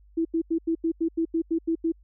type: tone bursts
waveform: sine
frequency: 328.6 Hz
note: E4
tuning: 5 cents flat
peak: -21 dBFS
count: 11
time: 0.17-1.921 s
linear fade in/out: 10 ms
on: 81 ms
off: 86 ms
effects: added 50 Hz sine -52 dBFS peak until 2.03 s